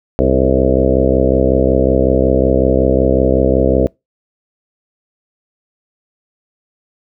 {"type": "harmonic tone with a mistuned harmonic", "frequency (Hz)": 65.41, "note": "C2", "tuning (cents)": 0, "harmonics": [1, 2, 3, 4, 5, 6, 7, 8, 9, 10], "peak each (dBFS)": [-17, -20, -21, -18, -19, -21, -17, -16, -21, -22], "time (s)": [0.19, 3.87], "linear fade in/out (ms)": 0, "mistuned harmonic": 6, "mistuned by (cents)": 39, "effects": ["noise-tail reverb RT60 0.2 s tail -25 dB re dry"]}